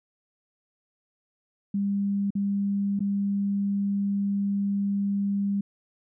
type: tone with dropouts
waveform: sine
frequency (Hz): 200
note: G3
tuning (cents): +35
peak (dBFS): -23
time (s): 1.74-5.61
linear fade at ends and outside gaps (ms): 5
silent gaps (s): 2.305-2.352 / 2.993-3.004
effects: none